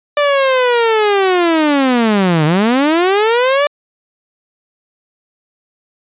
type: linear two-way sweep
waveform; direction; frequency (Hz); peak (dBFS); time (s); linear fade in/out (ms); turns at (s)
sawtooth; down then up; 590 to 147.7 to 590; -6; 0.17-3.67; 2; 2.45
effects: resampled to 8000 Hz